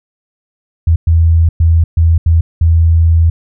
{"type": "tone bursts at uneven times", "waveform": "sine", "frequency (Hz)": 82.41, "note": "E2", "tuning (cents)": 0, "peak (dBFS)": -5, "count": 6, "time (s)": [[0.87, 0.96], [1.07, 1.49], [1.6, 1.84], [1.97, 2.18], [2.26, 2.41], [2.61, 3.3]], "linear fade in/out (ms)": 5, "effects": []}